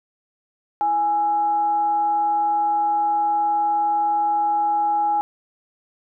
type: tone with frequency modulation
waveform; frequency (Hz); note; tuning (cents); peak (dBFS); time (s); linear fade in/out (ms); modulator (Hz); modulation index
sine; 830.6; G#5; 0; -17; 0.81-5.21; 0; 501; 0.2
effects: none